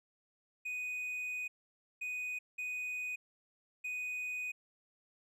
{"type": "tone bursts at uneven times", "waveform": "triangle", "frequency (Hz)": 2489, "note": "D#7", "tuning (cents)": 0, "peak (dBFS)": -35, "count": 4, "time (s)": [[0.65, 1.48], [2.01, 2.39], [2.58, 3.16], [3.84, 4.52]], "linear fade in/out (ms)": 10, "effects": []}